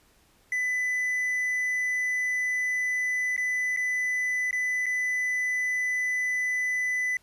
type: tone with dropouts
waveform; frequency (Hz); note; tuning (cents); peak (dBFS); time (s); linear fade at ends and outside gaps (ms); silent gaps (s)
triangle; 1999; B6; +20; -23; 0.52-7.17; 2; 3.365-3.377 / 3.764-3.771 / 4.51-4.528 / 4.859-4.864
effects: pink hiss -62 dBFS RMS until 7.22 s + resampled to 32000 Hz